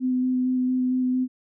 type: tone with vibrato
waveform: sine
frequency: 254.3 Hz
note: C4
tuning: 49 cents flat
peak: -20 dBFS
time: 0-1.28 s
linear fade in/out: 50 ms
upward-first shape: square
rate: 4.4 Hz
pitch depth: 9 cents each way
effects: none